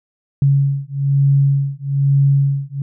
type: beating tone pair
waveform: sine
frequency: 138.59 / 139.69 Hz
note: C#3 / C#3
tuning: 0 / +14 cents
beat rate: 1.1 Hz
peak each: -15 dBFS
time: 0.42-2.82 s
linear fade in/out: 2 ms
effects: none